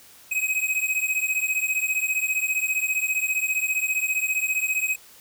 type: beating tone pair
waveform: square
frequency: 2525 / 2540 Hz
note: D#7 / D#7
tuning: +25 / +35 cents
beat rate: 15 Hz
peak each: -26 dBFS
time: 0.31-4.96 s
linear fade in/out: 10 ms
effects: white hiss -50 dBFS RMS until 5.2 s